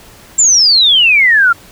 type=exponential sweep; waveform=sine; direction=down; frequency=7459 to 1351 Hz; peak=-5 dBFS; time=0.38-1.53 s; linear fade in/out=10 ms; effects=pink hiss -39 dBFS RMS until 1.71 s